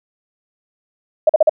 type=tone bursts; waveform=sine; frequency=622.3 Hz; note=D#5; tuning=in tune; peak=-6 dBFS; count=4; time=1.27-1.495 s; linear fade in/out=5 ms; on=24 ms; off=43 ms; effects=none